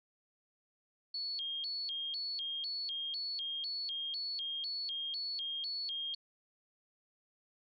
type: tone with vibrato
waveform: sine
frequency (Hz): 3774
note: A#7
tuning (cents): +21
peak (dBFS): -36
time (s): 1.14-6.15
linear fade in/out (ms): 5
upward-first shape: square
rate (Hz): 2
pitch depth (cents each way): 270
effects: none